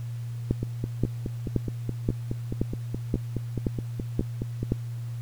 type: two click trains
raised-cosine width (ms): 3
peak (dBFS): -16 / -10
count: 20 / 9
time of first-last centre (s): 0.63-4.63 / 0.51-4.721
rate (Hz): 4.75 / 1.9
effects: added 118 Hz sine -31 dBFS peak until 5.21 s + pink hiss -54 dBFS RMS until 5.21 s